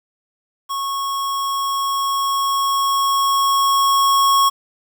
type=tone with level ramp; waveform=square; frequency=1100 Hz; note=C#6; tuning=14 cents flat; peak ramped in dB=-22 to -12 dBFS; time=0.69-4.5 s; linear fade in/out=20 ms; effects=8-bit